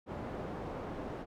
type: low-pass noise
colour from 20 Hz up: white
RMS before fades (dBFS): -41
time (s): 0.06-1.26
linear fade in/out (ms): 50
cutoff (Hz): 600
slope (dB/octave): 12
effects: none